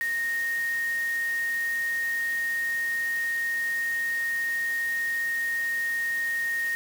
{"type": "tone in noise", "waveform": "sine", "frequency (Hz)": 1856, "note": "A#6", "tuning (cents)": -8, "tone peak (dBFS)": -25, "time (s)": [0.01, 6.75], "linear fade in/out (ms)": 0, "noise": "white", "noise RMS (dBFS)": -42, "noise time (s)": [0.01, 6.75], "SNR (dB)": 14, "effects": []}